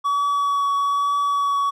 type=tone with vibrato; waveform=triangle; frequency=1134 Hz; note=C#6; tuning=39 cents sharp; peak=-16 dBFS; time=0.04-1.71 s; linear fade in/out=20 ms; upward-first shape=triangle; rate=1.1 Hz; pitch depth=13 cents each way; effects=none